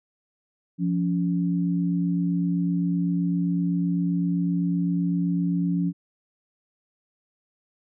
sine tone pair together, 174.61 / 282.4 Hz, F3 / C#4, 0 / +32 cents, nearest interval minor sixth, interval 832 cents, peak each -22 / -27 dBFS, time 0.78-5.93 s, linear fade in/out 50 ms, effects none

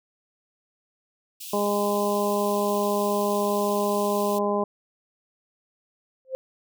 white high-pass noise, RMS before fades -38 dBFS, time 1.4-4.39 s, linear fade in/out 10 ms, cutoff 2500 Hz, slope 96 dB/octave
harmonic tone, 204.6 Hz, G#3, 26 cents flat, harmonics 1 / 2 / 3 / 4 / 5, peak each -28 / -26 / -27 / -31 / -29 dBFS, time 1.53-4.64 s, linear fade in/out 5 ms
sine tone with exponential growth, 523.3 Hz, C5, in tune, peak -22 dBFS, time 6.25-6.35 s, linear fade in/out 0 ms, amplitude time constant 21 ms
effects none

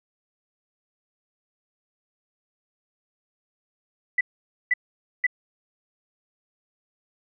sine tone bursts, 1984 Hz, B6, 7 cents sharp, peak -17 dBFS, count 3, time 4.18-5.267 s, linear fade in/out 5 ms, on 29 ms, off 500 ms, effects none

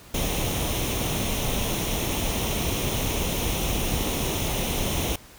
pink noise with comb filter, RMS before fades -26 dBFS, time 0.14-5.16 s, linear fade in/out 5 ms, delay 0.32 ms, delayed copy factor +0.6, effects pink hiss -48 dBFS RMS until 5.38 s

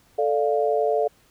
sine chord, D minor, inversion second, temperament equal, 440 / 587.3 / 698.5 Hz, A4 / D5 / F5, 0 / 0 / 0 cents, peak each -22 / -24 / -24 dBFS, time 0.18-1.08 s, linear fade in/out 10 ms, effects pink hiss -59 dBFS RMS until 1.3 s

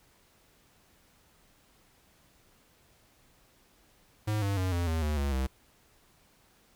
square tone with pitch steps, 106.6 / 99.46 / 92.8 / 86.59 / 80.79 / 75.38 / 70.33 / 65.62 Hz, G#2 / G2 / F#2 / F2 / E2 / D2 / C#2 / C2, +46 / +26 / +6 / -14 / -34 / +46 / +26 / +6 cents, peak -28 dBFS, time 4.27-5.47 s, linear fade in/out 10 ms, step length 150 ms, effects pink hiss -64 dBFS RMS until 6.75 s

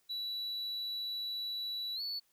sine tone with pitch glide, 3937 to 4445 Hz, B7 to C#8, -6 to +4 cents, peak -33 dBFS, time 0.09-2.2 s, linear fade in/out 20 ms, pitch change +210 cents, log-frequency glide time 1.95-2.01 s, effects tanh soft clip ceiling -35 dBFS + white hiss -73 dBFS RMS until 2.32 s

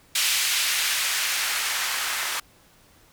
blue noise with band-pass filter sweep, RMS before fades -25 dBFS, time 0.15-2.4 s, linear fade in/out 5 ms, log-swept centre 2700 to 1200 Hz, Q 0.99, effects pink hiss -56 dBFS RMS until 3.12 s

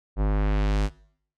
square tone with low-pass filter sweep, 51 Hz, G#1, 31 cents flat, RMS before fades -22 dBFS, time 0.16-0.9 s, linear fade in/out 50 ms, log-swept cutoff 910 to 8100 Hz, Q 0.8, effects noise-tail reverb RT60 0.6 s tail -21 dB re dry

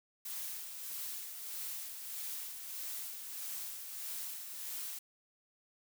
blue noise with tremolo, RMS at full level -41 dBFS, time 0.25-4.99 s, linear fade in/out 5 ms, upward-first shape sine, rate 1.6 Hz, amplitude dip 45%, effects none

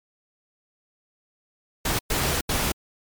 pink noise bursts at uneven times, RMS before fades -24 dBFS, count 3, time 1.85-1.99 / 2.1-2.41 / 2.49-2.72 s, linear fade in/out 5 ms, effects MP3 96 kbps

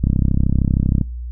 click train, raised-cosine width 5 ms, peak -4 dBFS, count 33, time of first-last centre 0.04-1.013 s, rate 32.9 Hz, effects noise-tail reverb RT60 0.3 s tail -24 dB re dry + added 60 Hz sine -25 dBFS peak until 1.31 s

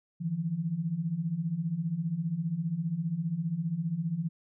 sine beating tone pair, 154.8 / 169.8 Hz, D#3 / F3, -9 / -48 cents, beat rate 15 Hz, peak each -34 / -30 dBFS, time 0.2-4.29 s, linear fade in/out 20 ms, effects none

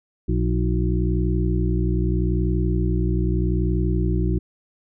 harmonic tone with a mistuned harmonic, 60.8 Hz, B1, 26 cents flat, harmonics 1 / 2 / 3 / 5 / 6, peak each -21 / -24 / -26 / -28 / -29 dBFS, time 0.28-4.39 s, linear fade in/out 10 ms, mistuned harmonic 5, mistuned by +52 cents, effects none

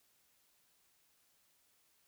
silence, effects white hiss -73 dBFS RMS until 2.07 s

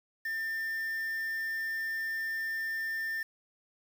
triangle tone with quantisation, 1795 Hz, A6, 34 cents sharp, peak -30 dBFS, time 0.25-3.23 s, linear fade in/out 5 ms, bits 8, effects none

